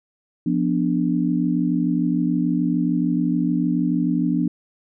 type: chord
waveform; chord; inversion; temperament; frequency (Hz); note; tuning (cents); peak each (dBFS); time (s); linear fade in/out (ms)
sine; B diminished; second; equal; 174.61 / 246.9 / 293.7; F3 / B3 / D4; 0 / 0 / 0; -22; 0.46-4.48; 5
effects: none